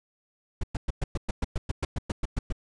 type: noise bursts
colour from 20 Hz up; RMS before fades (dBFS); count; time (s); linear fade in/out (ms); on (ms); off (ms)
brown; -26; 15; 0.61-2.525; 5; 25; 110
effects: resampled to 22050 Hz